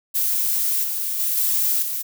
violet noise with level steps, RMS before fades -21 / -25 / -22 / -20 / -26 dBFS, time 0.14-2.03 s, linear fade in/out 20 ms, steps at 0.83 / 1.19 / 1.37 / 1.82 s, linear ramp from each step 10 ms, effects none

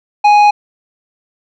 sine tone with tanh clipping, 830.6 Hz, G#5, in tune, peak -6 dBFS, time 0.24-0.51 s, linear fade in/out 10 ms, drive 9 dB, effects none

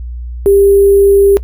sine tone with sample-and-hold, 397.5 Hz, G4, 24 cents sharp, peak -4 dBFS, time 0.46-1.37 s, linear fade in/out 0 ms, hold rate 11025 Hz, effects noise-tail reverb RT60 0.1 s tail -18 dB re dry + added 60 Hz sine -20 dBFS peak until 1.43 s

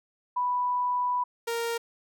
sine / sawtooth tone pair in turn, 987.8 / 465.1 Hz, B5 / A#4, 0 / -4 cents, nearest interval octave + minor second, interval 1304 cents, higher first, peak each -24 dBFS, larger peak neither, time 0.36-1.24 / 1.47-1.78 s, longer first, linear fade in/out 10 ms, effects none

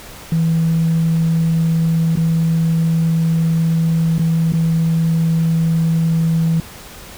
sine tone with dropouts, 163.7 Hz, E3, 12 cents flat, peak -11 dBFS, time 0.32-6.6 s, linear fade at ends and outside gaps 2 ms, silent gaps 2.156-2.172 / 4.182-4.194 / 4.522-4.535 s, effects tanh soft clip ceiling -9 dBFS + pink hiss -36 dBFS RMS until 7.17 s

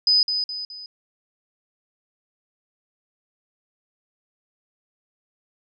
sine tone with echo, 4999 Hz, D#8, 7 cents sharp, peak -14 dBFS, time 0.07-0.23 s, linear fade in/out 2 ms, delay 210 ms, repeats 3, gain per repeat -7 dB, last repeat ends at 0.86 s, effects none

